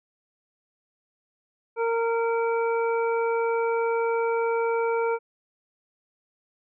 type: harmonic tone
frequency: 460.8 Hz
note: A#4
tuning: 20 cents flat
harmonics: 1 / 2 / 3 / 5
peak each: -23 / -29 / -33 / -37 dBFS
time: 1.76-5.19 s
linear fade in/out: 50 ms
effects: none